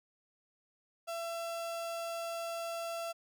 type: tone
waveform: 35% pulse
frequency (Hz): 672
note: E5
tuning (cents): +33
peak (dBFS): -35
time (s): 1.07-3.13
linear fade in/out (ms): 20
effects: none